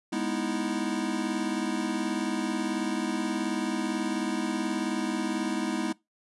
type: chord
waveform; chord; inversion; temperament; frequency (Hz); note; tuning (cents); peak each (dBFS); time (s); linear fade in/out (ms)
square; E major seventh; first; equal; 207.7 / 246.9 / 311.1 / 329.6; G#3 / B3 / D#4 / E4; 0 / 0 / 0 / 0; -34; 0.12-5.93; 10
effects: noise-tail reverb RT60 0.2 s tail -22 dB re dry + resampled to 24000 Hz